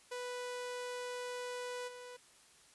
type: tone with level steps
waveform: sawtooth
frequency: 493.9 Hz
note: B4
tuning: in tune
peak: -36 / -44 dBFS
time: 0.11-2.17 s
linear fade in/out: 10 ms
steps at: 1.87 s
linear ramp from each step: 20 ms
effects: white hiss -63 dBFS RMS until 2.74 s + resampled to 24000 Hz